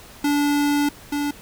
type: tone pair in turn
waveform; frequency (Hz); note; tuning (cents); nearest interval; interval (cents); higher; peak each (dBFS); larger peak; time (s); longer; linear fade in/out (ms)
square; 289.6 / 289.6; D4 / D4; -24 / -24; unison; 0; neither; -18 / -22; first; 0.24-0.89 / 1.12-1.31; first; 5
effects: pink hiss -44 dBFS RMS until 1.41 s